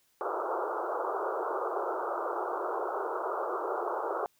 pink band-pass noise, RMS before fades -33 dBFS, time 0.21-4.26 s, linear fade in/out 0 ms, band 350 to 1400 Hz, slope 96 dB/octave, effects white hiss -70 dBFS RMS until 4.39 s

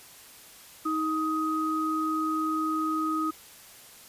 sine tone pair together, 315 / 1255 Hz, D#4 / D#6, +21 / +15 cents, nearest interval 2 octaves, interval 2394 cents, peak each -28 dBFS, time 0.85-3.31 s, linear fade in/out 10 ms, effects white hiss -50 dBFS RMS until 4.08 s + resampled to 32000 Hz

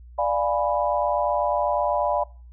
sine chord, D diminished seventh, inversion none, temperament equal with one note detuned, 590.4 / 698.5 / 830.6 / 987.8 Hz, D5 / F5 / Ab5 / Cb6, +9 / 0 / 0 / 0 cents, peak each -24 / -26 / -27 / -26 dBFS, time 0.18-2.24 s, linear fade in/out 10 ms, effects noise-tail reverb RT60 0.4 s tail -23 dB re dry + added 60 Hz sine -42 dBFS peak until 2.52 s

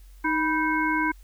harmonic tone with a mistuned harmonic, 311.1 Hz, D#4, in tune, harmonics 1 / 3 / 5 / 7, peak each -26 / -26 / -27 / -30 dBFS, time 0.24-1.12 s, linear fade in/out 10 ms, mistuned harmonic 3, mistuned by +85 cents, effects added 46 Hz sine -45 dBFS peak until 1.23 s + white hiss -61 dBFS RMS until 1.23 s

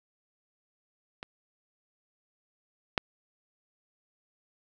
clicks, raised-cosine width 0.3 ms, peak -22 / -8 dBFS, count 2, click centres 1.229 / 2.978 s, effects none

